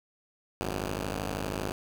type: tone pair together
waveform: 5% pulse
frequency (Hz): 52.7 / 92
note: G#1 / F#2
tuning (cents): +26 / -9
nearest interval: minor seventh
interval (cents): 965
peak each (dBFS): -22 / -24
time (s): 0.61-1.72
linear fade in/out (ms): 0
effects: none